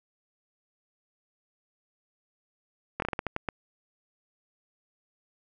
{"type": "slowing click train", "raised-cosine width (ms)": 0.5, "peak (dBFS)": -14, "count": 9, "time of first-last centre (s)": [3, 3.488], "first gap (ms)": 22, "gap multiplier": 1.28, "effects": []}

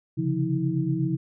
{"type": "tone cluster", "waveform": "sine", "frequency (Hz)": [134.8, 142.9, 172.9, 321.3], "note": ["C#3", "D3", "F3", "E4"], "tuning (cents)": [-48, -47, -17, -44], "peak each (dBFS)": -28, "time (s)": [0.17, 1.17], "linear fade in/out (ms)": 20, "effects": []}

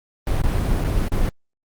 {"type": "noise with dropouts", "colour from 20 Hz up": "brown", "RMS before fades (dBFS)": -19, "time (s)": [0.27, 1.29], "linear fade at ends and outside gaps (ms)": 1, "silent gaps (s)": [[0.418, 0.437], [0.841, 0.846], [1.084, 1.119]], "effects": ["Opus 32 kbps"]}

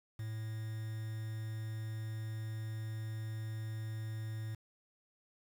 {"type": "tone with quantisation", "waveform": "triangle", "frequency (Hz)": 110, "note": "A2", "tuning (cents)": 0, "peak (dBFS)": -36, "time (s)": [0.19, 4.55], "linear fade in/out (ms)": 5, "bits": 9, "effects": []}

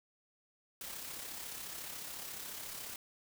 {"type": "noise with amplitude modulation", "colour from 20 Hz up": "white", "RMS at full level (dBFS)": -43, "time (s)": [0.81, 2.96], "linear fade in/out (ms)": 2, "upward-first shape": "sine", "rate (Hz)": 34.1, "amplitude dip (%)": 40, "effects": []}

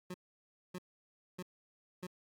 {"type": "tone bursts", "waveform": "25% pulse", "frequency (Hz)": 181.3, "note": "F#3", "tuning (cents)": -35, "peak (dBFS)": -37, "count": 4, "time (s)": [0.1, 2.068], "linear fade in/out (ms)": 5, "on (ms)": 42, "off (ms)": 600, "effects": ["AAC 64 kbps"]}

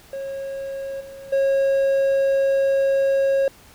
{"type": "tone with level steps", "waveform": "triangle", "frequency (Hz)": 545, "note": "C#5", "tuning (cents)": -29, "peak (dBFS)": [-25, -34, -14], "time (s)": [0.13, 3.48], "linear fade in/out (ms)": 2, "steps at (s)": [1, 1.32], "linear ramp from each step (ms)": 10, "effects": ["pink hiss -49 dBFS RMS until 3.74 s"]}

